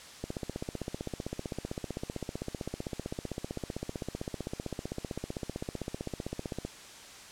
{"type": "click train", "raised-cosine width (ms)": 2, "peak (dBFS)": -21, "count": 101, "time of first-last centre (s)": [0.24, 6.65], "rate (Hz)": 15.6, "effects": ["white hiss -49 dBFS RMS until 7.31 s", "low-pass 8000 Hz 12 dB/octave"]}